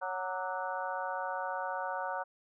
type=harmonic tone with a mistuned harmonic; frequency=185 Hz; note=F#3; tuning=in tune; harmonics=3 / 4 / 5 / 6 / 7 / 8; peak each=-40 / -39 / -38 / -44 / -45 / -41 dBFS; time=0.01-2.24 s; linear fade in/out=20 ms; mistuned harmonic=6; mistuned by=+85 cents; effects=none